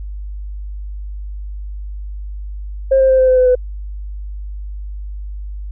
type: tone with pitch steps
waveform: sine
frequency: 534 / 528.5 / 523 / 517.6 / 512.2 / 506.9 / 501.7 Hz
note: C5 / C5 / C5 / C5 / C5 / B4 / B4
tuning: +35 / +17 / -1 / -19 / -37 / +45 / +27 cents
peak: -7 dBFS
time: 2.91-3.554 s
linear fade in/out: 10 ms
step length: 92 ms
effects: tanh soft clip ceiling -4 dBFS + added 50 Hz sine -24 dBFS peak until 5.71 s